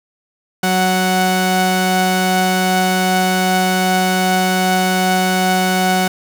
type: tone pair together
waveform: sawtooth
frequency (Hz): 185.64 / 740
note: F#3 / F#5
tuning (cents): +6 / 0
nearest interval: 2 octaves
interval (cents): 2394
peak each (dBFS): -12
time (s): 0.63-6.08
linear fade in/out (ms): 5
effects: none